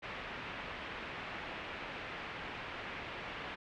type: low-pass noise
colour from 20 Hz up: white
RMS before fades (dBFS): -44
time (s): 0.02-3.56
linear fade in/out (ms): 20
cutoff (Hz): 2700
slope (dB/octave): 24
effects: none